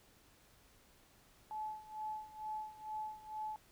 sine tone with tremolo, 861 Hz, A5, 38 cents flat, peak -38 dBFS, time 1.51-3.56 s, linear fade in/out 0 ms, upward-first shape sine, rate 2.2 Hz, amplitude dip 85%, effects pink hiss -66 dBFS RMS until 3.71 s

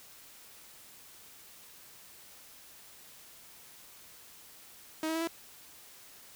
sawtooth tone with pitch steps, 315.7 / 321.2 / 326.8 / 332.5 Hz, D#4 / E4 / E4 / E4, +25 / -45 / -15 / +15 cents, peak -27 dBFS, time 5.03-5.274 s, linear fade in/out 2 ms, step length 61 ms, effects white hiss -54 dBFS RMS until 6.35 s

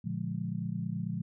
sine chord, Bb dominant seventh, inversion none, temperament just, 116.54 / 145.68 / 174.81 / 209.8 Hz, Bb2 / D3 / F3 / Ab3, 0 / -14 / +2 / +18 cents, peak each -38 / -39 / -35 / -39 dBFS, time 0.04-1.22 s, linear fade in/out 10 ms, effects none

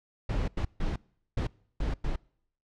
brown noise bursts at uneven times, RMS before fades -29 dBFS, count 6, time 0.29-0.48 / 0.57-0.65 / 0.8-0.96 / 1.37-1.47 / 1.8-1.94 / 2.04-2.16 s, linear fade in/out 5 ms, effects noise-tail reverb RT60 0.7 s tail -26 dB re dry + low-pass 5000 Hz 12 dB/octave

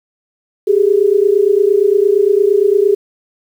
sine tone pair together, 390.5 / 419.2 Hz, G4 / G#4, -7 / +16 cents, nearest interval minor second, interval 123 cents, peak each -11 dBFS, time 0.67-2.95 s, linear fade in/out 10 ms, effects 7-bit

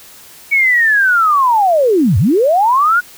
sine linear two-way sweep, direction down then up, 2251 to 81.3 to 1478 Hz, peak -8 dBFS, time 0.51-3.01 s, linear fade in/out 20 ms, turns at 2.18 s, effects white hiss -39 dBFS RMS until 3.17 s

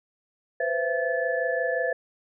sine tone cluster, 497.4 / 523 / 668 / 1733 Hz, B4 / C5 / E5 / A6, +12 / -1 / +23 / -27 cents, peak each -29 dBFS, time 0.6-1.93 s, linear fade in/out 5 ms, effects none

